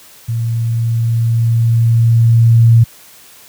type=tone with level ramp; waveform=sine; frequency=115.4 Hz; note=A#2; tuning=17 cents flat; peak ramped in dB=-14 to -3 dBFS; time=0.28-2.84 s; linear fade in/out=10 ms; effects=white hiss -41 dBFS RMS until 3.48 s + high-pass 60 Hz 12 dB/octave